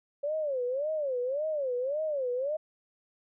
sine tone with vibrato, 555 Hz, C#5, 2 cents sharp, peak -28 dBFS, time 0.23-2.57 s, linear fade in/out 10 ms, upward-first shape sine, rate 1.8 Hz, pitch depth 220 cents each way, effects none

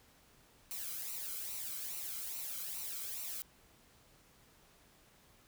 blue noise with flanger, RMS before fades -42 dBFS, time 0.71-3.42 s, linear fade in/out 0 ms, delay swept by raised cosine 0.59 to 1.13 ms, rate 2.4 Hz, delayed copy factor -0.65, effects pink hiss -65 dBFS RMS until 5.47 s

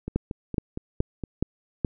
two click trains, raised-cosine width 3 ms, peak -10 / -18 dBFS, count 5 / 6, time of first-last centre 0.16-1.848 / 0.08-1.237 s, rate 2.37 / 4.32 Hz, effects none

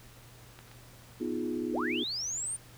clicks, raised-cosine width 0.3 ms, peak -32 / -40 / -36 dBFS, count 3, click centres 0.59 / 0.68 / 0.715 s
sine chord, F half-diminished seventh, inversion second, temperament equal, 246.9 / 311.1 / 349.2 / 415.3 Hz, Cb4 / Eb4 / F4 / Ab4, 0 / 0 / 0 / 0 cents, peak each -35 / -36 / -35 / -40 dBFS, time 1.2-2.04 s, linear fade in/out 10 ms
sine linear sweep, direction up, 214.7 to 9200 Hz, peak -32 dBFS, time 1.72-2.57 s, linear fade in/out 20 ms
effects added 119 Hz sine -55 dBFS peak until 2.77 s + pink hiss -55 dBFS RMS until 2.77 s

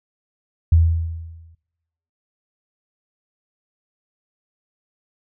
sine tone with exponential decay, 82.41 Hz, E2, in tune, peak -8 dBFS, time 0.72-1.55 s, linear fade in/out 5 ms, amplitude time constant 180 ms, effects noise-tail reverb RT60 0.9 s tail -18 dB re dry

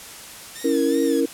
5% pulse tone with vibrato, 1768 Hz, A6, 8 cents sharp, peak -24 dBFS, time 0.55-1.21 s, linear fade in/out 10 ms, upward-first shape sine, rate 2.7 Hz, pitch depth 110 cents each way
sine chord, A# diminished, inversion first, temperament equal, 277.2 / 329.6 / 466.2 Hz, C#4 / E4 / A#4, 0 / 0 / 0 cents, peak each -21 / -22 / -21 dBFS, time 0.64-1.26 s, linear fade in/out 10 ms
effects white hiss -39 dBFS RMS until 1.33 s + low-pass 12000 Hz 12 dB/octave

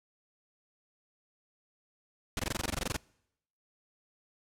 pink noise bursts, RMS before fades -32 dBFS, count 14, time 2.37-2.966 s, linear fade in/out 2 ms, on 24 ms, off 20 ms, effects noise-tail reverb RT60 0.8 s tail -26 dB re dry + low-pass 11000 Hz 12 dB/octave

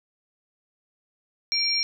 sine tone cluster, 2325 / 4201 / 5560 Hz, D7 / C8 / F8, -18 / +6 / -9 cents, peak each -29 / -29 / -23 dBFS, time 1.52-1.83 s, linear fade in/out 0 ms, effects none

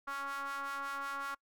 square ring-modulated tone, 138.59 Hz, C#3, in tune, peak -35 dBFS, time 0.07-1.35 s, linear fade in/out 10 ms, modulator 1250 Hz, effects noise-tail reverb RT60 0.1 s tail -25 dB re dry

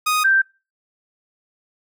sawtooth / sine tone pair in turn, 1244.5 / 1568 Hz, D#6 / G6, 0 / 0 cents, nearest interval major third, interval 400 cents, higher second, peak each -13 / -12 dBFS, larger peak second, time 0.06-0.24 / 0.24-0.42 s, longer neither, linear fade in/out 10 ms, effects noise-tail reverb RT60 0.3 s tail -23 dB re dry

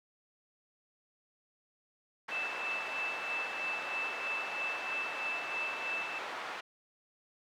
pink band-pass noise, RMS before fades -41 dBFS, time 2.28-6.61 s, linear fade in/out 10 ms, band 750 to 2300 Hz, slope 12 dB/octave
sine tone with tremolo, 2640 Hz, E7, 2 cents sharp, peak -33 dBFS, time 2.31-6.19 s, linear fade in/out 10 ms, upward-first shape sine, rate 3.1 Hz, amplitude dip 60%
effects none

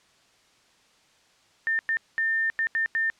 sine tone bursts at uneven times, 1800 Hz, A6, 39 cents sharp, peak -22 dBFS, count 6, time 1.67-1.79 / 1.89-1.97 / 2.18-2.5 / 2.59-2.67 / 2.75-2.86 / 2.95-3.1 s, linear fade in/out 0 ms, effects white hiss -61 dBFS RMS until 3.19 s + low-pass 6000 Hz 12 dB/octave

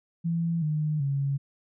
sine tone with pitch steps, 167.4 / 152.62 / 139.15 Hz, E3 / D#3 / C#3, +27 / -33 / +7 cents, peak -24 dBFS, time 0.24-1.38 s, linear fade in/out 20 ms, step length 380 ms, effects none

